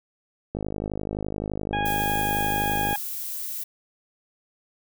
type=click train; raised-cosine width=2 ms; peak=-16 dBFS; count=124; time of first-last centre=0.55-2.929 s; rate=51.7 Hz
type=harmonic tone; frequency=823 Hz; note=G#5; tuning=16 cents flat; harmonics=1 / 2 / 3 / 4; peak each=-25 / -31 / -35 / -37 dBFS; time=1.73-2.96 s; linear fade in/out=2 ms
type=noise; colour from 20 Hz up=violet; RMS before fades=-32 dBFS; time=1.85-3.64 s; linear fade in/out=10 ms
effects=none